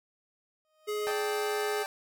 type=tone with exponential growth; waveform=30% pulse; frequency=622.3 Hz; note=D#5; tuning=in tune; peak=-34 dBFS; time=0.65-1.11 s; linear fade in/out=0 ms; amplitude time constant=100 ms
type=tone; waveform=square; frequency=420.4 Hz; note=G#4; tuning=21 cents sharp; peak=-31 dBFS; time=0.87-1.84 s; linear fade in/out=20 ms
type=chord; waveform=25% pulse; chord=D suspended fourth; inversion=none; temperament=equal; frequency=587.3 / 784 / 880 Hz; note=D5 / G5 / A5; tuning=0 / 0 / 0 cents; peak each=-37 / -32 / -36 dBFS; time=1.07-1.86 s; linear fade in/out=0 ms
effects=none